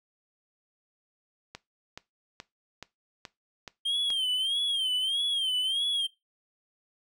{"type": "click train", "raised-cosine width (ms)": 0.2, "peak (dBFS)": -22, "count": 7, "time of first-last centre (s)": [1.55, 4.103], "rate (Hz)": 2.35}
{"type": "tone with vibrato", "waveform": "triangle", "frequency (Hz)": 3179, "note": "G7", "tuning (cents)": 24, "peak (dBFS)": -24, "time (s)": [3.85, 6.07], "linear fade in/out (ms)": 10, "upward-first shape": "sine", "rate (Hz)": 1.6, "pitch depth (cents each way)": 110}
{"effects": ["noise-tail reverb RT60 0.2 s tail -19 dB re dry"]}